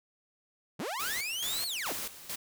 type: linear two-way sweep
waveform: sawtooth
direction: up then down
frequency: 116.5 to 4435 to 116.5 Hz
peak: -30 dBFS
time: 0.79-1.93 s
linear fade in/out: 10 ms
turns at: 1.66 s
type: noise with tremolo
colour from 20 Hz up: white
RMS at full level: -37 dBFS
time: 0.99-2.36 s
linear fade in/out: 10 ms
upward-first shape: square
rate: 2.3 Hz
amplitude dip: 75%
effects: none